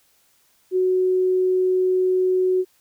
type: tone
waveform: sine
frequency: 370 Hz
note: F#4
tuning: in tune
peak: -16 dBFS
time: 0.71-2.65 s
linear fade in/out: 50 ms
effects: white hiss -61 dBFS RMS until 2.8 s